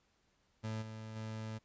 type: tone with level steps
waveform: 30% pulse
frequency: 110 Hz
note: A2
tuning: in tune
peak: -35 / -42 / -38 dBFS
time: 0.63-1.59 s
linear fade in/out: 20 ms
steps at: 0.81 / 1.15 s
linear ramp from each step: 20 ms
effects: pink hiss -75 dBFS RMS until 1.64 s + resampled to 16000 Hz